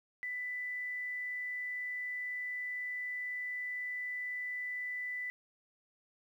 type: tone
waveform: sine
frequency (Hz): 1989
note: B6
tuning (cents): +12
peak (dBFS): -36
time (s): 0.23-5.3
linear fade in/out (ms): 0
effects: 11-bit